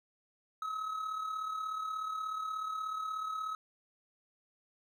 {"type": "tone with amplitude modulation", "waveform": "triangle", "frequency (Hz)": 1282, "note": "E6", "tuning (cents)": -49, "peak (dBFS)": -31, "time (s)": [0.62, 3.55], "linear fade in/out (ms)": 2, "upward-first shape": "sine", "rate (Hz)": 36.6, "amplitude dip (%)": 50, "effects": []}